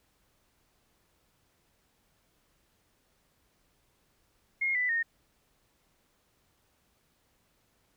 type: tone with pitch steps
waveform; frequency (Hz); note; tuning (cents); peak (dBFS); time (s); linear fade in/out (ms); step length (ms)
sine; 2144 / 1988.9 / 1845; C7 / B6 / A#6; +42 / +12 / -18; -26; 4.61-5.03; 10; 140
effects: pink hiss -71 dBFS RMS until 7.96 s